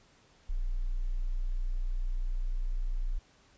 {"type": "tone", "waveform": "sine", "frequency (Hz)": 30.08, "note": "B0", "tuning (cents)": -45, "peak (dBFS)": -28, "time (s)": [0.49, 3.19], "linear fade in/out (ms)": 10, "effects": ["pink hiss -63 dBFS RMS until 3.57 s", "resampled to 16000 Hz"]}